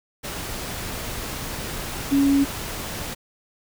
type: tone in noise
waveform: sine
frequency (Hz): 278.4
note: C#4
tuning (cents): +8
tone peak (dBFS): -15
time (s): 2.11-2.45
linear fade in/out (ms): 20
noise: pink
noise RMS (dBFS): -31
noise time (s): 0.23-3.15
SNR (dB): +13
effects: none